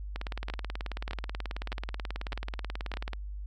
two click trains, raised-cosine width 0.3 ms, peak -20 / -19 dBFS, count 56 / 5, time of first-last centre 0.16-3.133 / 0.5-2.939 s, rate 18.5 / 1.64 Hz, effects added 50 Hz sine -36 dBFS peak until 3.46 s

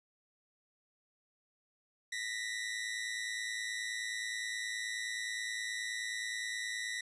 sawtooth tone pair together, 1866 / 1975.5 Hz, A#6 / B6, +1 / 0 cents, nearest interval minor second, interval 99 cents, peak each -37 / -35 dBFS, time 2.12-7.01 s, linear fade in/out 5 ms, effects resampled to 24000 Hz

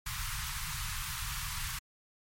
pink band-stop noise, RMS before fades -37 dBFS, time 0.06-1.79 s, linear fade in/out 5 ms, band 150 to 970 Hz, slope 48 dB/octave, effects MP3 64 kbps

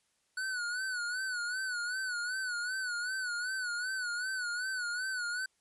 square tone with vibrato, 1480 Hz, F#6, in tune, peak -34 dBFS, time 0.37-5.46 s, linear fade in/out 5 ms, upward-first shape sine, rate 2.6 Hz, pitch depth 78 cents each way, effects white hiss -75 dBFS RMS until 5.6 s + resampled to 24000 Hz

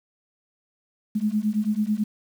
sine beating tone pair, 207.7 / 216.8 Hz, G#3 / A3, 0 / -25 cents, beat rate 9.1 Hz, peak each -24 dBFS, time 1.15-2.04 s, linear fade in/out 10 ms, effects 8-bit

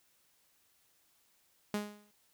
sawtooth tone with exponential decay, 207.7 Hz, G#3, in tune, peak -26 dBFS, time 1.74-2.11 s, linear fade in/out 2 ms, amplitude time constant 79 ms, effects white hiss -71 dBFS RMS until 2.33 s

